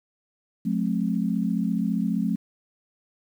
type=tone cluster; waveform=sine; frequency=180.4 / 215.2 / 264 Hz; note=F#3 / A3 / C4; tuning=-44 / -38 / +16 cents; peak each=-26 / -25 / -29 dBFS; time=0.65-2.36 s; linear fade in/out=10 ms; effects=9-bit